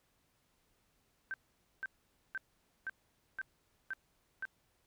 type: tone bursts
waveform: sine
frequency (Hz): 1554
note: G6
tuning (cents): -16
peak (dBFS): -36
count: 7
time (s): 1.31-4.453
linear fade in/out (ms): 0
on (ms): 29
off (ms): 490
effects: pink hiss -75 dBFS RMS until 4.86 s